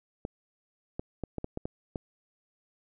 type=clicks; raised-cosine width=2 ms; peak=-20 dBFS; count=8; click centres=0.251 / 0.995 / 1.237 / 1.383 / 1.444 / 1.574 / 1.655 / 1.958 s; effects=none